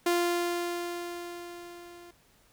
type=tone with level ramp; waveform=sawtooth; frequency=347.8 Hz; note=F4; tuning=7 cents flat; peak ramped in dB=-19 to -44 dBFS; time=0.06-2.11 s; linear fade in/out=5 ms; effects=pink hiss -63 dBFS RMS until 2.52 s